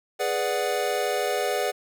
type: chord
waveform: square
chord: G# half-diminished seventh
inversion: none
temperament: equal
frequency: 415.3 / 493.9 / 587.3 / 740 Hz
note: G#4 / B4 / D5 / F#5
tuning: 0 / 0 / 0 / 0 cents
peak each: -30 dBFS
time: 0.19-1.72 s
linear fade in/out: 20 ms
effects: none